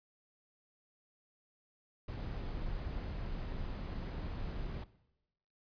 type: noise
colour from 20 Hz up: brown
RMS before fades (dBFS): -40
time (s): 2.08-4.84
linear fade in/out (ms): 5
effects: noise-tail reverb RT60 0.9 s tail -18 dB re dry + resampled to 11025 Hz